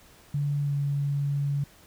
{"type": "tone with pitch glide", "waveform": "sine", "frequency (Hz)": [143.9, 142], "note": ["D3", "C#3"], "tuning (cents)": [-35, 42], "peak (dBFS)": -24, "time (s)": [0.34, 1.64], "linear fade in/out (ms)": 5, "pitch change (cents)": -23, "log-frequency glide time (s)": [0.62, 0.73], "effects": ["pink hiss -55 dBFS RMS until 1.86 s"]}